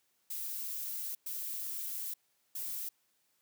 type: noise bursts at uneven times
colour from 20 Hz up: violet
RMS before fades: -39 dBFS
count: 3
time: 0.3-1.15 / 1.26-2.14 / 2.55-2.89 s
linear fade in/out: 5 ms
effects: white hiss -75 dBFS RMS until 3.41 s + high-pass 100 Hz 12 dB/octave